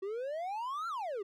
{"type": "exponential two-way sweep", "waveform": "triangle", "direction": "up then down", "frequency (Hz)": [375.1, 1396.9, 375.1], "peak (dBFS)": -33, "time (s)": [0.02, 1.23], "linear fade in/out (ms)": 10, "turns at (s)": 0.88, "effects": []}